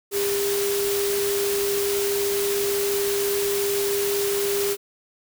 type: tone in noise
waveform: sine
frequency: 402 Hz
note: G4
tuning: 44 cents sharp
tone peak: -22 dBFS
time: 0.11-4.77 s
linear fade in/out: 50 ms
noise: white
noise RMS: -28 dBFS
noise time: 0.11-4.77 s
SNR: +3 dB
effects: none